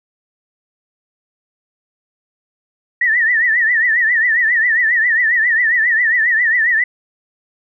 sine tone with vibrato, 1865 Hz, A#6, in tune, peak -11 dBFS, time 3.01-6.84 s, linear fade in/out 5 ms, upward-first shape triangle, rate 7.4 Hz, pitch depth 140 cents each way, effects none

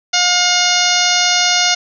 harmonic tone with a mistuned harmonic, 715 Hz, F5, 41 cents sharp, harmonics 1 / 2 / 3 / 4 / 5 / 6 / 7 / 8 / 9, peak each -20 / -20 / -20 / -20 / -20 / -20 / -20 / -20 / -20 dBFS, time 0.13-1.75 s, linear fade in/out 10 ms, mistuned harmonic 8, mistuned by -15 cents, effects none

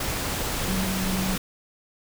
sine tone in noise, 188.6 Hz, F#3, 33 cents sharp, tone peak -26 dBFS, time 0.68-1.36 s, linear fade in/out 5 ms, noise pink, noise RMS -28 dBFS, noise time 0-1.38 s, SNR -1 dB, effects none

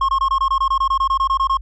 triangle tone bursts, 1078 Hz, C#6, 49 cents flat, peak -12 dBFS, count 16, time 0.01-1.572 s, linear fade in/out 5 ms, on 77 ms, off 22 ms, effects added 50 Hz sine -30 dBFS peak until 1.61 s + resampled to 16000 Hz

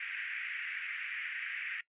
white band-pass noise, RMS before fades -40 dBFS, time 0-1.81 s, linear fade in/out 5 ms, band 1600 to 2500 Hz, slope 48 dB/octave, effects noise-tail reverb RT60 0.1 s tail -18 dB re dry + resampled to 8000 Hz

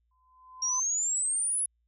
sine tone with exponential growth, 1023 Hz, C6, 39 cents flat, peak -32 dBFS, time 0.11-0.8 s, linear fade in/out 5 ms, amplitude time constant 150 ms
sine exponential sweep, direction up, 5580 to 10490 Hz, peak -26 dBFS, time 0.62-1.66 s, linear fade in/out 5 ms
effects added 58 Hz sine -70 dBFS peak until 1.87 s

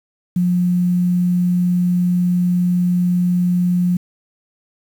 sine tone with quantisation, 178.2 Hz, F3, 35 cents sharp, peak -13 dBFS, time 0.36-3.97 s, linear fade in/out 5 ms, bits 7, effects none

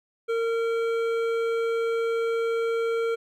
triangle tone with hard clipping, 458.6 Hz, A#4, 28 cents flat, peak -25 dBFS, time 0.28-3.16 s, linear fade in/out 20 ms, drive 15 dB, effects none

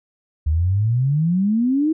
sine exponential sweep, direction up, 73.42 to 325.4 Hz, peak -15 dBFS, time 0.46-1.93 s, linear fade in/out 10 ms, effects none

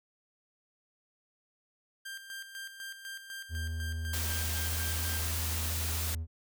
sawtooth tone with tremolo, 1586 Hz, G6, 20 cents sharp, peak -36 dBFS, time 2.05-5.28 s, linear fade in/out 10 ms, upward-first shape square, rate 4 Hz, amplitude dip 60%
triangle tone, 80.8 Hz, E2, 34 cents flat, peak -31 dBFS, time 3.49-6.27 s, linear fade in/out 50 ms
white noise, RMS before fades -36 dBFS, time 4.13-6.15 s, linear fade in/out 5 ms
effects none

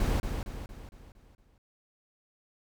brown noise with echo, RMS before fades -27 dBFS, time 0-0.2 s, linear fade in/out 2 ms, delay 230 ms, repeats 6, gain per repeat -6 dB, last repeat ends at 1.58 s, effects none

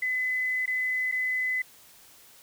sine tone with dropouts, 2017 Hz, B6, 36 cents sharp, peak -25 dBFS, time 0.02-1.62 s, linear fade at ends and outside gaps 5 ms, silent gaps 0.659-0.676 / 1.115-1.122 s, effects white hiss -54 dBFS RMS until 2.42 s

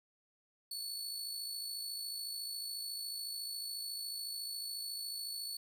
sawtooth tone with amplitude modulation, 4435 Hz, C#8, in tune, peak -35 dBFS, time 0.71-5.57 s, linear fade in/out 5 ms, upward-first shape sine, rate 54 Hz, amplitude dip 40%, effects none

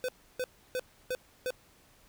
square tone bursts, 506 Hz, B4, 42 cents sharp, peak -31 dBFS, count 5, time 0.04-1.505 s, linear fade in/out 0 ms, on 45 ms, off 310 ms, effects pink hiss -62 dBFS RMS until 2.08 s

